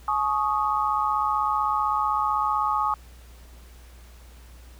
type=chord; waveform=sine; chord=Ab suspended fourth; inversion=none; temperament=equal with one note detuned; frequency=849.5 / 1108.7 / 1244.5 Hz; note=Ab5 / Db6 / Eb6; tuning=+39 / 0 / 0 cents; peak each=-26 / -26 / -25 dBFS; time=0.08-2.94 s; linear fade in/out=2 ms; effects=added 60 Hz sine -45 dBFS peak until 4.79 s + pink hiss -54 dBFS RMS until 4.79 s